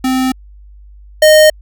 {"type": "tone pair in turn", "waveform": "square", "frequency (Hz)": [259.4, 617], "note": ["C4", "D#5"], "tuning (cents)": [-15, -15], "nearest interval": "octave + minor third", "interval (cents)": 1500, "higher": "second", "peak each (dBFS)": [-12, -4], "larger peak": "second", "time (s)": [[0.04, 0.32], [1.22, 1.5]], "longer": "neither", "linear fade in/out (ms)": 5, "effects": ["added 50 Hz sine -35 dBFS peak until 1.61 s"]}